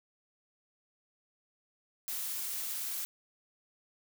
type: noise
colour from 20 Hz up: blue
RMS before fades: -37 dBFS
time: 2.08-3.05 s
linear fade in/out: 0 ms
effects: none